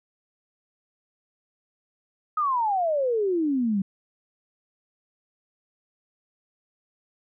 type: exponential sweep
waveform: sine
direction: down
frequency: 1276 to 188.2 Hz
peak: -21 dBFS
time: 2.37-3.82 s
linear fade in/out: 5 ms
effects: none